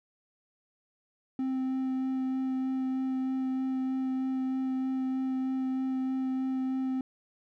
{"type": "tone with vibrato", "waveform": "triangle", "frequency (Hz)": 261.6, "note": "C4", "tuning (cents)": 0, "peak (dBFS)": -26, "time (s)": [1.39, 7.01], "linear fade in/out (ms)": 2, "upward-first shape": "sine", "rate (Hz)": 3.2, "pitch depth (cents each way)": 8, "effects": []}